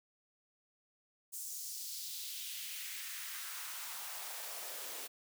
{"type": "noise with high-pass filter sweep", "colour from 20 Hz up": "white", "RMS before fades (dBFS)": -44, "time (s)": [1.32, 5.08], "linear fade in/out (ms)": 20, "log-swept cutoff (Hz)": [7600, 370], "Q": 1.7, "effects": []}